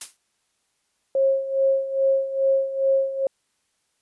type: noise with exponential decay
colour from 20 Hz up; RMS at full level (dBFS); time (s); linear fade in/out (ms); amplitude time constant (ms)
blue; -26; 0.01-0.17; 5; 34
type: tone with tremolo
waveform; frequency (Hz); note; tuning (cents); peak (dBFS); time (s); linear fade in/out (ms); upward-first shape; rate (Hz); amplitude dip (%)
sine; 540; C#5; -45; -15; 1.15-3.27; 2; sine; 2.4; 75
effects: white hiss -71 dBFS RMS until 4.01 s + resampled to 24000 Hz